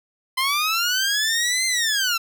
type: linear two-way sweep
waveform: 15% pulse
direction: up then down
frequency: 1023 to 2092 to 1325 Hz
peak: -13 dBFS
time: 0.37-2.18 s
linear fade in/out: 10 ms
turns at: 1.66 s
effects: none